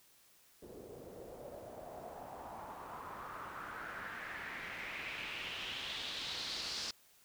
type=noise with low-pass filter sweep; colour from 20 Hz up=white; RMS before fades=-45 dBFS; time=0.62-6.91 s; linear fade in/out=5 ms; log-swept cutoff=400 to 5000 Hz; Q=3.4; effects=white hiss -66 dBFS RMS until 7.24 s